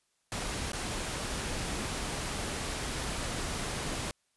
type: noise with dropouts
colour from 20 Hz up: pink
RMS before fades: -35 dBFS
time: 0.32-4.11 s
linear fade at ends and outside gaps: 0 ms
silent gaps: 0.719-0.732 s
effects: white hiss -75 dBFS RMS until 4.36 s + resampled to 24000 Hz